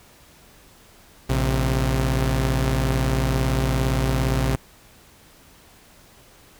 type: tone pair together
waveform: sawtooth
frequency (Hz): 57.23 / 132.1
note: A#1 / C3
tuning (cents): -31 / +17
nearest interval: octave + major second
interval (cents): 1448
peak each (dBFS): -18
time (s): 1.29-4.56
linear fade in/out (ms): 10
effects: pink hiss -51 dBFS RMS until 6.59 s